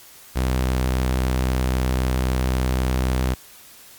sawtooth tone, 63.8 Hz, C2, 43 cents flat, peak -15 dBFS, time 0.35-3.35 s, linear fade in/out 20 ms, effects white hiss -46 dBFS RMS until 3.98 s + Opus 48 kbps

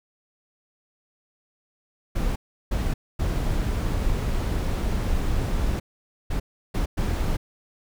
brown noise bursts at uneven times, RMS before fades -24 dBFS, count 6, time 2.15-2.36 / 2.71-2.94 / 3.19-5.8 / 6.3-6.4 / 6.74-6.86 / 6.97-7.37 s, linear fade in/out 10 ms, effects none

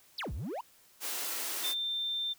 triangle exponential two-way sweep, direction down then up, 5588 to 52.6 to 1043 Hz, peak -33 dBFS, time 0.18-0.61 s, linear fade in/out 5 ms, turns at 0.33 s
white high-pass noise, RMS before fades -36 dBFS, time 1-1.75 s, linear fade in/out 50 ms, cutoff 270 Hz, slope 48 dB/octave
sine tone, 3580 Hz, A7, 29 cents sharp, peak -31 dBFS, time 1.63-2.34 s, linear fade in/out 20 ms
effects white hiss -62 dBFS RMS until 2.38 s

